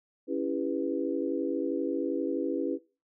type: chord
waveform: sine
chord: C# half-diminished seventh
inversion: none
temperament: equal with one note detuned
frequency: 277.2 / 329.6 / 400 / 493.9 Hz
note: C#4 / E4 / G4 / B4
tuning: 0 / 0 / +35 / 0 cents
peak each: -32 / -32 / -35 / -34 dBFS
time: 0.27-2.79 s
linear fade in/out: 50 ms
effects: noise-tail reverb RT60 0.3 s tail -19 dB re dry